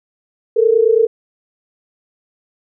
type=tone pair together; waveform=sine; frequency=437 / 466.2 Hz; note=A4 / A#4; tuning=-12 / 0 cents; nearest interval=minor second; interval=112 cents; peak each=-12 dBFS; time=0.56-1.07 s; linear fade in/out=10 ms; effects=none